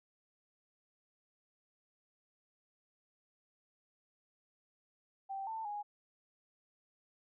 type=tone with pitch steps; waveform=sine; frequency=780 / 890 / 827 Hz; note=G5 / A5 / G#5; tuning=-9 / +20 / -8 cents; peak=-38 dBFS; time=5.29-5.83 s; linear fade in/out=20 ms; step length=180 ms; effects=none